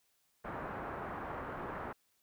white low-pass noise, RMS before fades -42 dBFS, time 0.44-1.93 s, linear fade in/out 10 ms, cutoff 1400 Hz, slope 24 dB/octave, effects white hiss -75 dBFS RMS until 2.22 s

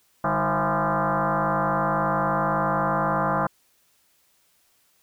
sine tone with frequency modulation, 195.9 Hz, G3, 1 cent flat, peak -20 dBFS, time 0.24-3.47 s, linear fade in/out 5 ms, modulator 170 Hz, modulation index 7.2, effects white hiss -64 dBFS RMS until 5.02 s

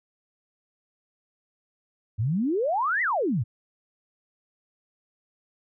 sine exponential two-way sweep, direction up then down, 98 to 2060 to 98 Hz, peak -22 dBFS, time 2.18-3.44 s, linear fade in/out 20 ms, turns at 3.02 s, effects none

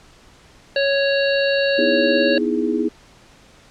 harmonic tone, 554.4 Hz, C#5, in tune, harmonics 1 / 3 / 5 / 7 / 8, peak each -17 / -23 / -26 / -28 / -28 dBFS, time 0.76-2.38 s, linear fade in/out 2 ms
sine chord, E major seventh, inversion second, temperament equal, 246.9 / 311.1 / 329.6 / 415.3 Hz, B3 / D#4 / E4 / G#4, 0 / 0 / 0 / 0 cents, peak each -23 dBFS, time 1.78-2.89 s, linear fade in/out 10 ms
effects pink hiss -49 dBFS RMS until 3.7 s + low-pass 7000 Hz 12 dB/octave

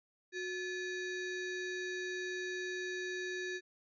square ring-modulated tone, 1046.5 Hz, C6, in tune, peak -35 dBFS, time 0.32-3.61 s, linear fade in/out 50 ms, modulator 681 Hz, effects resampled to 16000 Hz

